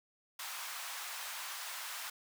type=high-pass noise; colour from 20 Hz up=pink; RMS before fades=-43 dBFS; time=0.39-2.1 s; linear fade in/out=5 ms; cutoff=890 Hz; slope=24 dB/octave; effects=none